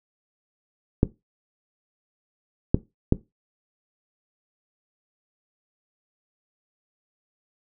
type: clicks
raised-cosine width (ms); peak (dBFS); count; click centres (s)
3; -3; 3; 1.031 / 2.745 / 3.124
effects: noise-tail reverb RT60 0.2 s tail -17 dB re dry